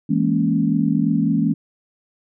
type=chord; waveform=sine; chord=A# half-diminished seventh; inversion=second; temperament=equal; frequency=164.81 / 207.7 / 233.1 / 277.2 Hz; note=E3 / G#3 / A#3 / C#4; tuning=0 / 0 / 0 / 0 cents; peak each=-21 dBFS; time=0.09-1.54 s; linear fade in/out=10 ms; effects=none